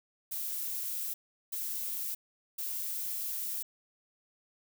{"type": "noise bursts at uneven times", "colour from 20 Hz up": "violet", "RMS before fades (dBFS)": -36, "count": 3, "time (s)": [[0.31, 1.14], [1.52, 2.15], [2.58, 3.63]], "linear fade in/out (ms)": 10, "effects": []}